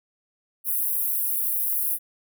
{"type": "high-pass noise", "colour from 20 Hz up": "pink", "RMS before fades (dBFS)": -25, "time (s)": [0.64, 1.99], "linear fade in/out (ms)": 50, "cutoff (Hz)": 11000, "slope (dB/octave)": 48, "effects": []}